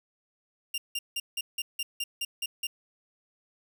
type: tone bursts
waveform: sawtooth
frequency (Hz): 2794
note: F7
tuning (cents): 0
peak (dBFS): -26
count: 10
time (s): 0.74-2.67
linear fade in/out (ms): 5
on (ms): 40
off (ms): 170
effects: none